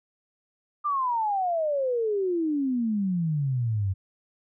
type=exponential sweep; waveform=sine; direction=down; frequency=1210 to 92.5 Hz; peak=-23 dBFS; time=0.84-3.94 s; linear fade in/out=20 ms; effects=none